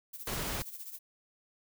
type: noise with tremolo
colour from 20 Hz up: violet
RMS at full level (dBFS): -42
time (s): 0.13-0.99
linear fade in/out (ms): 10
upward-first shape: sine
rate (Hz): 15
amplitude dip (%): 65
type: noise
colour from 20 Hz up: pink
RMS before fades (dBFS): -36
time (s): 0.27-0.62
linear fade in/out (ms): 2
effects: none